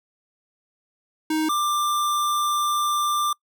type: tone pair in turn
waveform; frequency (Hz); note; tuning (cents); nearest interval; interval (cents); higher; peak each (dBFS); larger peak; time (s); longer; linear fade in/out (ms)
square; 312.9 / 1185.8; D#4 / D6; +10 / +16; octave + major seventh; 2306; second; -21; neither; 1.3-1.49 / 1.49-3.33; second; 5
effects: noise-tail reverb RT60 0.1 s tail -26 dB re dry